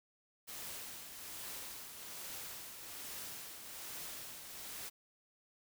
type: noise with tremolo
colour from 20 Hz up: white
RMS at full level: -45 dBFS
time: 0.47-4.9 s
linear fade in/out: 20 ms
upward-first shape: triangle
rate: 1.2 Hz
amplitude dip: 50%
effects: none